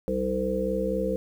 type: harmonic tone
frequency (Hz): 64.2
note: C2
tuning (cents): -32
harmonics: 1 / 3 / 5 / 7 / 8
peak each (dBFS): -36 / -30 / -34 / -30 / -28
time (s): 0.08-1.16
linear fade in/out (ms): 0
effects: 9-bit